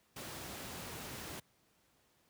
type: noise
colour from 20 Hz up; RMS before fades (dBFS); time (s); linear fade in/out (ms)
pink; -45; 0.16-1.4; 5
effects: pink hiss -72 dBFS RMS until 2.29 s + high-pass 80 Hz 12 dB/octave